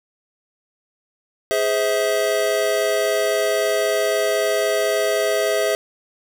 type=chord; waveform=square; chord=Ab augmented; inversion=none; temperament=just; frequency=415.3 / 519.1 / 648.9 Hz; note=Ab4 / C5 / E5; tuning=0 / -14 / -27 cents; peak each=-23 / -25 / -21 dBFS; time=1.51-5.75 s; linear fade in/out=0 ms; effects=none